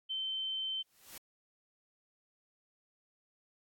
sine tone, 3092 Hz, G7, 24 cents flat, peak -34 dBFS, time 0.09-0.83 s, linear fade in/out 20 ms
white noise with exponential growth, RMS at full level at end -45 dBFS, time 0.79-1.18 s, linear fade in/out 5 ms, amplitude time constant 84 ms
effects AAC 64 kbps

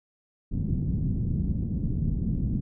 white low-pass noise, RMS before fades -27 dBFS, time 0.51-2.61 s, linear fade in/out 20 ms, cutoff 200 Hz, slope 24 dB/octave, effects none

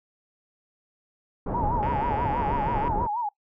pink low-pass noise, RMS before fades -29 dBFS, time 1.46-3.07 s, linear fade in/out 5 ms, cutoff 1000 Hz, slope 24 dB/octave
sine tone with vibrato, 895 Hz, A5, 29 cents sharp, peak -25 dBFS, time 1.54-3.29 s, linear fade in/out 5 ms, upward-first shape sine, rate 6.2 Hz, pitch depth 150 cents each way
click train, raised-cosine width 0.5 ms, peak -22 dBFS, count 149, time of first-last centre 1.83-2.88 s, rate 141 Hz
effects noise-tail reverb RT60 0.1 s tail -21 dB re dry

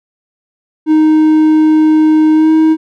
triangle tone with pitch glide, 311.1 to 316.5 Hz, D#4 to D#4, 0 to +30 cents, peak -3 dBFS, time 0.86-2.77 s, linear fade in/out 50 ms, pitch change +30 cents, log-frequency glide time 2.33-2.51 s, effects none

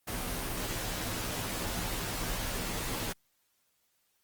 pink noise with comb filter, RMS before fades -35 dBFS, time 0.07-3.13 s, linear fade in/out 10 ms, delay 14 ms, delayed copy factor -0.8, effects white hiss -74 dBFS RMS until 4.23 s + Opus 24 kbps

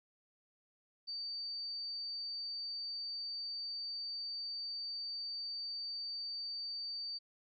sine tone, 4608 Hz, D8, 34 cents flat, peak -39 dBFS, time 1.07-7.19 s, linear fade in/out 20 ms, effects none

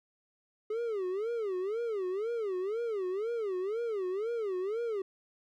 triangle tone with vibrato, 415.3 Hz, G#4, in tune, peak -29 dBFS, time 0.7-5.02 s, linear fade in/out 5 ms, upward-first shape sine, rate 2 Hz, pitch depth 230 cents each way, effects none

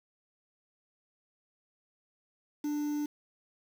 triangle tone with quantisation, 295.3 Hz, D4, 10 cents sharp, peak -28 dBFS, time 2.64-3.06 s, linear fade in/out 5 ms, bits 8, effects none

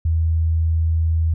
sine tone, 81.2 Hz, E2, 26 cents flat, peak -15 dBFS, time 0.05-1.34 s, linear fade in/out 5 ms, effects none

